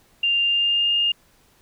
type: tone with pitch glide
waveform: sine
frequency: 2794 to 2825 Hz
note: F7 to F7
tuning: 0 to +19 cents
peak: -17 dBFS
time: 0.23-1.12 s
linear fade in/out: 5 ms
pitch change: +19 cents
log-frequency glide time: 0.43-0.95 s
effects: pink hiss -58 dBFS RMS until 1.61 s